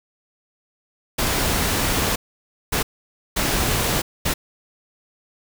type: noise bursts at uneven times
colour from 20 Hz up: pink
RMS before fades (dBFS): -21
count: 4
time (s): 1.18-2.16 / 2.72-2.83 / 3.36-4.02 / 4.25-4.34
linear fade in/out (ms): 10
effects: none